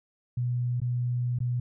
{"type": "tone with dropouts", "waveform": "sine", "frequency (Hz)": 122.6, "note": "B2", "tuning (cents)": -12, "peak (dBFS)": -25, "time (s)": [0.37, 1.6], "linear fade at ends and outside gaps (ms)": 5, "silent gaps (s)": [[0.802, 0.816], [1.388, 1.403]], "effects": []}